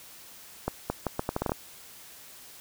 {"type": "accelerating click train", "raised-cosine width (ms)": 1, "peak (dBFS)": -13, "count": 10, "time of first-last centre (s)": [0.68, 1.519], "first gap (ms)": 220, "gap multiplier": 0.76, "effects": ["white hiss -49 dBFS RMS until 2.6 s"]}